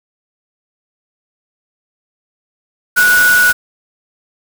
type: tone in noise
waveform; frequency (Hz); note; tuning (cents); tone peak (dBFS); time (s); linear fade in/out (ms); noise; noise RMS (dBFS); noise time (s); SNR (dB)
sine; 1469; F#6; -13; -7; 2.96-3.53; 20; white; -18; 2.96-3.53; +8
effects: none